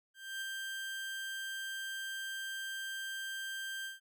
30% pulse tone with ADSR envelope, 1575 Hz, G6, 8 cents sharp, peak -34 dBFS, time 0.14-4 s, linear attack 280 ms, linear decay 4 ms, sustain -2 dB, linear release 150 ms, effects none

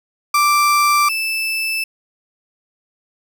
35% pulse tone pair in turn, 1174.7 / 2637 Hz, D6 / E7, 0 / 0 cents, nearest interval octave + major second, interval 1400 cents, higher second, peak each -10 / -17 dBFS, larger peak first, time 0.34-1.09 / 1.09-1.84 s, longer neither, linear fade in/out 5 ms, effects none

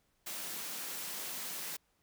white high-pass noise, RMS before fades -41 dBFS, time 0.26-1.77 s, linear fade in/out 10 ms, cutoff 140 Hz, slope 96 dB/octave, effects pink hiss -75 dBFS RMS until 2.02 s

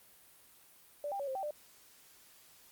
sine tone with pitch steps, 583 / 795 / 562 / 528 / 776 / 596 Hz, D5 / G5 / C#5 / C5 / G5 / D5, -13 / +24 / +24 / +16 / -18 / +25 cents, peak -35 dBFS, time 1.04-1.508 s, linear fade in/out 2 ms, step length 78 ms, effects white hiss -61 dBFS RMS until 2.71 s + Opus 32 kbps

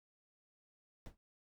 brown noise with exponential decay, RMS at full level -42 dBFS, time 1.06-1.17 s, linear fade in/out 0 ms, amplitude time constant 23 ms, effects none

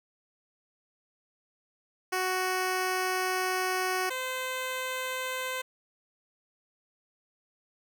10% pulse tone pair in turn, 370.9 / 514.7 Hz, F#4 / C5, +4 / -29 cents, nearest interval tritone, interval 567 cents, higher second, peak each -19 / -23 dBFS, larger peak first, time 2.12-4.1 / 4.1-5.62 s, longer first, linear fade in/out 10 ms, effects none

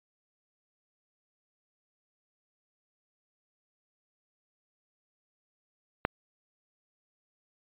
click, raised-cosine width 0.5 ms, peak -9 dBFS, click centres 6.051 s, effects resampled to 8000 Hz

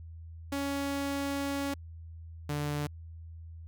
sawtooth tone pair in turn, 279.5 / 146.99 Hz, C#4 / D3, +14 / +2 cents, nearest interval major seventh, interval 1112 cents, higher first, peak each -27 dBFS, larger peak neither, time 0.52-1.74 / 2.49-2.87 s, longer first, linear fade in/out 5 ms, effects added 82 Hz sine -43 dBFS peak until 3.67 s

